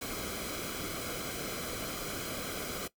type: noise with comb filter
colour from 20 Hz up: pink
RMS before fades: -38 dBFS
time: 0.01-2.88 s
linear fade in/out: 10 ms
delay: 1.1 ms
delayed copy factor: -0.65
effects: noise-tail reverb RT60 0.1 s tail -18 dB re dry